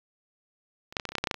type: clicks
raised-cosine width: 0.2 ms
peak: -25 / -10 / -15 / -15 / -15 / -22 / -8 / -12 / -7 / -10 / -8 / -18 dBFS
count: 12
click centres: 0.925 / 0.968 / 0.998 / 1.053 / 1.09 / 1.12 / 1.153 / 1.183 / 1.24 / 1.272 / 1.312 / 1.343 s
effects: low-pass 5000 Hz 12 dB/octave + 7-bit